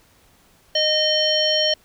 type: harmonic tone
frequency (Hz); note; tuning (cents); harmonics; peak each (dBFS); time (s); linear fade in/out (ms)
616; D#5; -17; 1 / 3 / 5 / 7 / 9; -21 / -30 / -20 / -26 / -24; 0.75-1.74; 5
effects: pink hiss -56 dBFS RMS until 1.84 s